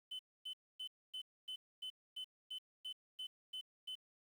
sine tone bursts, 3035 Hz, F#7, 43 cents sharp, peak -40 dBFS, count 12, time 0.11-3.954 s, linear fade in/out 10 ms, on 82 ms, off 260 ms, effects tanh soft clip ceiling -42 dBFS + 11-bit

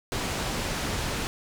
pink low-pass noise, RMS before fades -30 dBFS, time 0.12-1.27 s, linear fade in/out 0 ms, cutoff 8100 Hz, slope 12 dB/octave, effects none

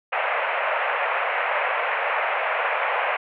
pink band-pass noise, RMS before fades -24 dBFS, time 0.12-3.17 s, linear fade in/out 10 ms, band 530 to 2600 Hz, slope 48 dB/octave, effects none

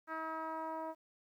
10% pulse tone with low-pass filter sweep, 320 Hz, D#4, 49 cents sharp, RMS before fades -41 dBFS, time 0.07-0.95 s, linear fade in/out 50 ms, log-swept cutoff 1500 to 810 Hz, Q 2.5, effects 12-bit

